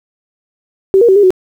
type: tone with pitch steps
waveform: sine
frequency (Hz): 385.5 / 471.4 / 382.1 / 408.9 / 371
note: G4 / A#4 / G4 / G#4 / F#4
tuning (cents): -29 / +19 / -44 / -27 / +5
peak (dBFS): -4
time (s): 0.94-1.305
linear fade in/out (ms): 0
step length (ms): 73
effects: 7-bit